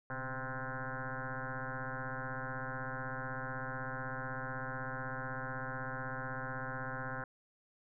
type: tone with frequency modulation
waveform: sine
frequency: 784 Hz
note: G5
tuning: in tune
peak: -37 dBFS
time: 0.1-7.24 s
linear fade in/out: 2 ms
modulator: 132 Hz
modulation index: 6.6
effects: none